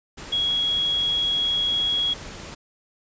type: tone in noise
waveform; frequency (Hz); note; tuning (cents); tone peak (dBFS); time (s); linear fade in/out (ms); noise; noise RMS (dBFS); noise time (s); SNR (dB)
sine; 3322; G#7; 0; -20; 0.32-2.14; 10; pink; -38; 0.17-2.55; +15
effects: resampled to 16000 Hz